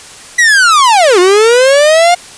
45% pulse linear two-way sweep, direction down then up, 1975.5 to 349.8 to 716 Hz, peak -4 dBFS, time 0.38-2.15 s, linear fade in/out 10 ms, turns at 1.19 s, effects white hiss -32 dBFS RMS until 2.37 s + resampled to 22050 Hz

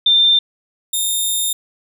sine / 10% pulse tone pair in turn, 3588 / 3649 Hz, A7 / A#7, +33 / -38 cents, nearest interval unison, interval 29 cents, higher second, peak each -9 dBFS, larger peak neither, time 0.06-0.39 / 0.93-1.53 s, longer second, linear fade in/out 5 ms, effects none

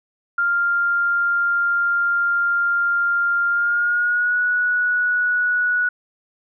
sine tone with pitch glide, 1396.9 to 1467.2 Hz, F6 to F#6, 0 to -15 cents, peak -16 dBFS, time 0.38-5.89 s, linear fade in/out 5 ms, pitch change +85 cents, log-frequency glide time 3.49-4.4 s, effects none

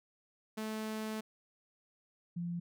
sawtooth / sine tone pair in turn, 217.6 / 172.71 Hz, A3 / F3, -19 / -19 cents, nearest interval major third, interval 400 cents, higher first, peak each -33 / -35 dBFS, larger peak first, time 0.57-1.21 / 2.36-2.6 s, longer first, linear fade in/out 10 ms, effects none

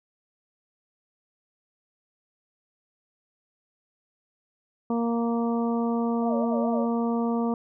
harmonic tone, 233.1 Hz, A#3, in tune, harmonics 1 / 2 / 3 / 4 / 5, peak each -24 / -30 / -34 / -36 / -38 dBFS, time 4.9-7.54 s, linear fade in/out 2 ms
sine tone with vibrato, 627 Hz, D#5, 13 cents sharp, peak -28 dBFS, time 6.21-6.87 s, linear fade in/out 50 ms, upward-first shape sine, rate 4.6 Hz, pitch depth 210 cents each way
effects none

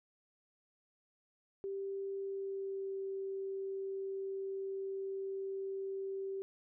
sine tone with pitch glide, 392 to 388.2 Hz, G4 to G4, 0 to -17 cents, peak -37 dBFS, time 1.64-6.42 s, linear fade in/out 0 ms, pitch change -17 cents, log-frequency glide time 2.19-2.99 s, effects none

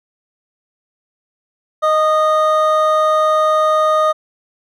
triangle tone pair together, 622 / 1234 Hz, D#5 / D#6, -1 / -15 cents, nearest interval octave, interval 1186 cents, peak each -12 dBFS, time 1.82-4.13 s, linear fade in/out 20 ms, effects none

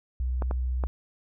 sine tone with vibrato, 62.8 Hz, B1, 30 cents sharp, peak -25 dBFS, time 0.2-0.87 s, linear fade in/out 0 ms, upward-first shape sine, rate 16 Hz, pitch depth 12 cents each way
clicks, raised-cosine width 1 ms, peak -18 dBFS, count 3, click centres 0.422 / 0.511 / 0.838 s
effects none

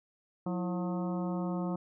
harmonic tone with a mistuned harmonic, 180.1 Hz, F#3, 46 cents flat, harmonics 1 / 2 / 3 / 4 / 5 / 6 / 7, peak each -32 / -38 / -42 / -44 / -46 / -48 / -49 dBFS, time 0.46-1.76 s, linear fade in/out 5 ms, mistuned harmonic 2, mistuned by -120 cents, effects none

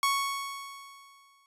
sawtooth tone with exponential decay, 1108.7 Hz, C#6, in tune, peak -19 dBFS, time 0.03-1.46 s, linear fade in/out 1 ms, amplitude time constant 310 ms, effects resampled to 32000 Hz

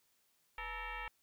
sine tone with frequency modulation, 493.9 Hz, B4, in tune, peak -40 dBFS, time 0.58-1.08 s, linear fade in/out 2 ms, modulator 451 Hz, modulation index 5.1, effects white hiss -75 dBFS RMS until 1.22 s

